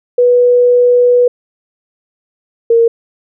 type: tone pair in turn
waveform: sine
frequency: 490 / 462.5 Hz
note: B4 / A#4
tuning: -14 / -14 cents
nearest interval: minor second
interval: 100 cents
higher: first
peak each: -5 dBFS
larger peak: neither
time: 0.18-1.28 / 2.7-2.88 s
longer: first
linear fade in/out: 5 ms
effects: none